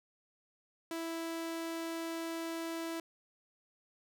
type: tone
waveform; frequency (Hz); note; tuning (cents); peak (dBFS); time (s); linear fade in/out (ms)
sawtooth; 329.9; E4; +1; -33; 0.91-3; 2
effects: none